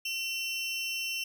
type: tone pair together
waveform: 30% pulse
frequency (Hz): 2720 / 3053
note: F7 / G7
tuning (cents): -46 / -46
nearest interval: major second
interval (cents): 200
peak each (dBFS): -30 / -35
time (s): 0.05-1.24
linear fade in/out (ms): 5
effects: none